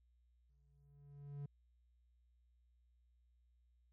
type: tone with exponential growth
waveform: triangle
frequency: 142.8 Hz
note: D3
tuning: 48 cents flat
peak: -40 dBFS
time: 0.49-1.46 s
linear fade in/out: 5 ms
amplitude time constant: 210 ms
effects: added 60 Hz sine -70 dBFS peak until 3.92 s